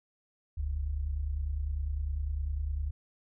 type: tone pair together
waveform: sine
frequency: 43.47 / 73.42 Hz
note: F1 / D2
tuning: -7 / 0 cents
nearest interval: major sixth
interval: 907 cents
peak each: -35 / -31 dBFS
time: 0.57-2.91 s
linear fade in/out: 10 ms
effects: none